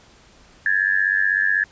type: tone with amplitude modulation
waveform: sine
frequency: 1709 Hz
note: G#6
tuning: 49 cents sharp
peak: -12 dBFS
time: 0.66-1.64 s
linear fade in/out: 2 ms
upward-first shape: sine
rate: 96.1 Hz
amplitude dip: 95%
effects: pink hiss -51 dBFS RMS until 1.71 s + resampled to 16000 Hz